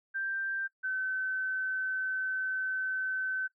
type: tone pair in turn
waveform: sine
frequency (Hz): 1574 / 1527.4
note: G6 / G6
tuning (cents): +7 / -45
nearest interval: minor second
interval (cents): 52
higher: first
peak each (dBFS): -31 / -30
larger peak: second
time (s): 0.14-0.68 / 0.83-3.48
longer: second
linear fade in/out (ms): 20
effects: noise-tail reverb RT60 0.1 s tail -18 dB re dry